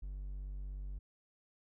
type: tone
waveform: triangle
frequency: 48.28 Hz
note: G1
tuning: 26 cents flat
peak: -38 dBFS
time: 0.02-0.99 s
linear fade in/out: 10 ms
effects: none